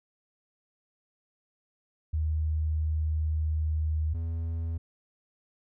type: tone pair in turn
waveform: sine / triangle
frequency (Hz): 77.9 / 82.57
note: D#2 / E2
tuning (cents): +3 / +3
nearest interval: minor second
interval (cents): 100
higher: second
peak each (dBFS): -25 / -27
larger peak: first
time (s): 2.13-4.14 / 4.14-4.78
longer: first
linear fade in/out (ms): 10
effects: none